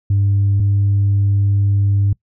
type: tone pair in turn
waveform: sine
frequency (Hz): 99.7 / 100.06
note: G2 / G2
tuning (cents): +30 / +36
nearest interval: unison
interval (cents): 6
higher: second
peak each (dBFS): -10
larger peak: neither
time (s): 0.1-0.6 / 0.6-2.13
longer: second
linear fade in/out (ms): 5
effects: noise-tail reverb RT60 0.1 s tail -23 dB re dry + tanh soft clip ceiling -9 dBFS